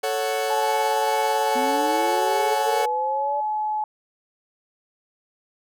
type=chord; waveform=40% pulse; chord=F# minor; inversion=first; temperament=equal; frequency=440 / 554.4 / 740 Hz; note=A4 / C#5 / F#5; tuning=0 / 0 / 0 cents; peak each=-26 dBFS; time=0.03-2.86 s; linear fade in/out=10 ms
type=tone with pitch glide; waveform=sine; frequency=862 to 854.1 Hz; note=A5 to G#5; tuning=-36 to +48 cents; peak=-22 dBFS; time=0.5-3.84 s; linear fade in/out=2 ms; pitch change=-16 cents; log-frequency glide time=1.59-2.77 s
type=linear sweep; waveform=sine; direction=up; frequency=247 to 587.3 Hz; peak=-27 dBFS; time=1.55-3.41 s; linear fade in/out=10 ms
effects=none